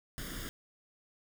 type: noise with comb filter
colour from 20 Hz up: pink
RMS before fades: -41 dBFS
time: 0.18-0.49 s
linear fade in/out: 0 ms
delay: 0.59 ms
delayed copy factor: +0.8
effects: none